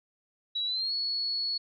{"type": "tone with pitch glide", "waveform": "sine", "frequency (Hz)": [3903, 4381], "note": ["B7", "C#8"], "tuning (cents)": [-21, -21], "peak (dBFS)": -28, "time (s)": [0.55, 1.58], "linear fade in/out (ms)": 10, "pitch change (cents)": 200, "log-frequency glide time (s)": [0.66, 0.93], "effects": []}